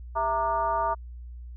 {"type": "tone with frequency modulation", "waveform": "sine", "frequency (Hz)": 923, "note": "A#5", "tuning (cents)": -17, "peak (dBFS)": -23, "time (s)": [0.15, 0.95], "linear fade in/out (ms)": 20, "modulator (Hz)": 262, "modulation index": 1.1, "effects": ["added 60 Hz sine -38 dBFS peak until 1.56 s"]}